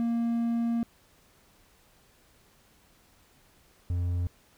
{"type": "tone pair in turn", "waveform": "triangle", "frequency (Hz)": [233.1, 87.95], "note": ["A#3", "F2"], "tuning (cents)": [0, 13], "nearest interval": "octave + perfect fourth", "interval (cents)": 1687, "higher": "first", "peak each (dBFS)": [-23, -24], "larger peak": "first", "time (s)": [[0, 0.83], [3.9, 4.27]], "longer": "first", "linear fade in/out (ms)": 0, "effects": ["pink hiss -62 dBFS RMS until 4.57 s"]}